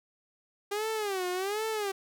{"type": "tone with vibrato", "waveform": "sawtooth", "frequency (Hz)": 399, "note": "G4", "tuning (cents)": 31, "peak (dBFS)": -26, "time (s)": [0.71, 1.92], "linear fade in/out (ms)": 10, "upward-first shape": "sine", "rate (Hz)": 1.3, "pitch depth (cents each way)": 180, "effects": []}